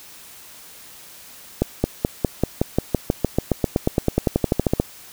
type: accelerating click train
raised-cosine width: 2 ms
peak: -3 dBFS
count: 26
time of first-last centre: 1.62-4.799 s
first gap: 220 ms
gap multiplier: 0.95
effects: white hiss -43 dBFS RMS until 5.12 s